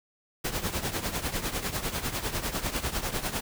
pink noise with tremolo, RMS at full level -28 dBFS, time 0.44-3.41 s, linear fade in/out 10 ms, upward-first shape triangle, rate 10 Hz, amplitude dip 80%, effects none

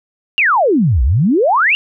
sine exponential two-way sweep, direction down then up, 2896 to 56 to 2896 Hz, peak -9 dBFS, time 0.38-1.75 s, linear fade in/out 0 ms, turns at 1.03 s, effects none

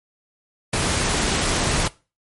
pink noise, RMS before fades -21 dBFS, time 0.73-1.88 s, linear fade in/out 5 ms, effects noise-tail reverb RT60 0.3 s tail -20 dB re dry + MP3 48 kbps

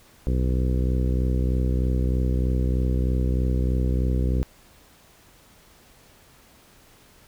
harmonic tone, 63.2 Hz, B1, 41 cents sharp, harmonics 1 / 2 / 3 / 4 / 5 / 6 / 7 / 8, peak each -21 / -27 / -31 / -33 / -35 / -37 / -38 / -39 dBFS, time 0.27-4.43 s, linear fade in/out 0 ms, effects pink hiss -54 dBFS RMS until 7.27 s

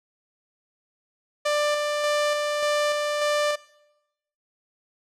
sawtooth tone with tremolo, 592 Hz, D5, 14 cents sharp, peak -17 dBFS, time 1.45-3.56 s, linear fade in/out 10 ms, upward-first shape square, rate 1.7 Hz, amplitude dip 30%, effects noise-tail reverb RT60 0.9 s tail -20 dB re dry + low-pass 8000 Hz 12 dB/octave

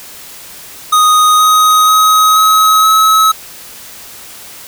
square tone with pitch steps, 1244.5 / 1255.3 / 1266.3 / 1277.3 / 1288.4 Hz, D#6 / D#6 / D#6 / D#6 / E6, 0 / +15 / +30 / +45 / -40 cents, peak -6 dBFS, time 0.92-3.32 s, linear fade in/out 10 ms, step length 480 ms, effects white hiss -32 dBFS RMS until 4.67 s

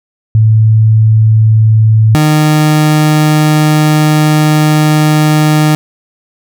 sine / 30% pulse tone pair in turn, 109.9 / 152.97 Hz, A2 / D#3, -2 / -29 cents, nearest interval tritone, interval 573 cents, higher second, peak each -3 dBFS, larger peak neither, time 0.35-2.15 / 2.15-5.75 s, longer second, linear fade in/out 0 ms, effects none

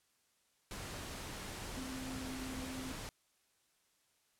sine tone in noise, 260 Hz, C4, 11 cents flat, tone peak -43 dBFS, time 1.77-2.92 s, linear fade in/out 0 ms, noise pink, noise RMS -45 dBFS, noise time 0.71-3.09 s, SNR -1 dB, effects white hiss -75 dBFS RMS until 4.39 s + low-pass 11000 Hz 12 dB/octave

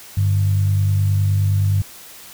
sine tone pair together, 99.3 / 148.93 Hz, G2 / D3, +23 / +25 cents, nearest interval perfect fifth, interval 702 cents, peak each -14 / -25 dBFS, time 0.17-1.82 s, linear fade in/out 5 ms, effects white hiss -40 dBFS RMS until 2.33 s

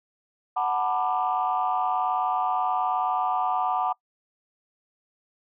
sine chord, B minor seventh, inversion second, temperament just, 740.8 / 889 / 987.8 / 1185.3 Hz, F#5 / A5 / B5 / D6, +2 / +18 / 0 / +16 cents, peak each -25 / -29 / -29 / -28 dBFS, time 0.56-3.93 s, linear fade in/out 10 ms, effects noise-tail reverb RT60 0.1 s tail -24 dB re dry + tanh soft clip ceiling -14 dBFS

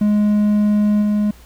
triangle tone with level steps, 208.8 Hz, G#3, 10 cents sharp, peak -10 / -12 dBFS, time 0.01-1.31 s, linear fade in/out 5 ms, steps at 1.01 s, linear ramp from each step 20 ms, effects added 60 Hz sine -42 dBFS peak until 1.45 s + pink hiss -48 dBFS RMS until 1.45 s

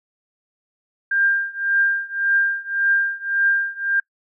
sine tone with tremolo, 1596 Hz, G6, 31 cents sharp, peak -13 dBFS, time 1.11-4 s, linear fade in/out 5 ms, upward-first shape triangle, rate 1.8 Hz, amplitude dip 95%, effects noise-tail reverb RT60 0.1 s tail -25 dB re dry

